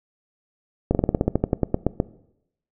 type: slowing click train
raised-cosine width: 2 ms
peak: -5 dBFS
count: 15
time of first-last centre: 0.91-2.001 s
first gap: 39 ms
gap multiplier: 1.1
effects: noise-tail reverb RT60 0.8 s tail -19 dB re dry